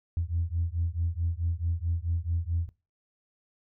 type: beating tone pair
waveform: sine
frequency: 82.41 / 87.01 Hz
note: E2 / F2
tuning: 0 / -6 cents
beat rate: 4.6 Hz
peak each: -29 dBFS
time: 0.17-2.69 s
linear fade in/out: 0 ms
effects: noise-tail reverb RT60 0.3 s tail -20 dB re dry + tanh soft clip ceiling -19 dBFS